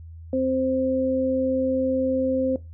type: tone pair together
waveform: sine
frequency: 261.6 / 523.3 Hz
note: C4 / C5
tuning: 0 / 0 cents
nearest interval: octave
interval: 1200 cents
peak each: -23 dBFS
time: 0.33-2.56 s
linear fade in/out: 2 ms
effects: noise-tail reverb RT60 0.2 s tail -17 dB re dry + added 82 Hz sine -38 dBFS peak until 2.73 s